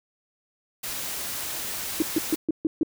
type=noise; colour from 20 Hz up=white; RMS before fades=-32 dBFS; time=0.83-2.36 s; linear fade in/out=10 ms
type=tone bursts; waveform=sine; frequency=317.2 Hz; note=D#4; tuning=33 cents sharp; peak=-18 dBFS; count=6; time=2-2.832 s; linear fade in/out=2 ms; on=22 ms; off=140 ms
effects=none